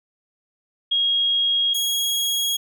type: tone pair in turn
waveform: sine / sawtooth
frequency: 3277 / 3306 Hz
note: G#7 / G#7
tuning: -24 / -9 cents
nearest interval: unison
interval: 15 cents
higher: second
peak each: -17 dBFS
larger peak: neither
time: 0.91-1.74 / 1.74-2.57 s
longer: neither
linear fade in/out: 10 ms
effects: none